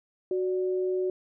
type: tone pair together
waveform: sine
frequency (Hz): 370 / 587.3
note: F#4 / D5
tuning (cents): 0 / 0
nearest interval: minor sixth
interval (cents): 800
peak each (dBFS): -25 / -37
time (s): 0.31-1.1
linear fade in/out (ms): 2
effects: none

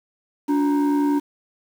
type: tone with frequency modulation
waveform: sine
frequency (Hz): 288.3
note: D4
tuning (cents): -32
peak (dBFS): -15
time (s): 0.48-1.2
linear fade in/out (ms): 20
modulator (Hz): 647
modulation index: 0.57
effects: tanh soft clip ceiling -14 dBFS + 7-bit

